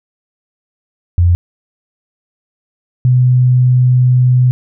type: tone pair in turn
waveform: sine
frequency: 87.31 / 125.94 Hz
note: F2 / B2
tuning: 0 / +34 cents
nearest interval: tritone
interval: 634 cents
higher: second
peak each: -6 dBFS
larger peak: neither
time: 1.18-1.35 / 3.05-4.51 s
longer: second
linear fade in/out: 0 ms
effects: none